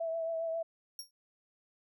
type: tone with vibrato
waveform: sine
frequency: 657 Hz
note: E5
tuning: 6 cents flat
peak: -32 dBFS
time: 0-0.63 s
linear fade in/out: 10 ms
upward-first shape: triangle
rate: 7.4 Hz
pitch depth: 30 cents each way
type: tone with exponential decay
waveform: sawtooth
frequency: 5570 Hz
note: F8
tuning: 5 cents flat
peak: -34 dBFS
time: 0.99-1.11 s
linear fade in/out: 2 ms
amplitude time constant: 25 ms
effects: none